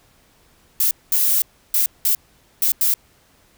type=noise bursts at uneven times; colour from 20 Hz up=violet; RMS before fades=-17 dBFS; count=6; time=0.8-0.91 / 1.12-1.42 / 1.74-1.86 / 2.05-2.15 / 2.62-2.72 / 2.81-2.94 s; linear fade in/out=2 ms; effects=pink hiss -56 dBFS RMS until 3.57 s